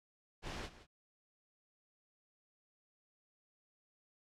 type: noise with echo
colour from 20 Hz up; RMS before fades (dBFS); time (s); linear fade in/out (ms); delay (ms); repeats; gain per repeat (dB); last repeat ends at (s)
pink; -43; 0.42-0.7; 50; 170; 1; -15; 0.87
effects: low-pass 5000 Hz 12 dB/octave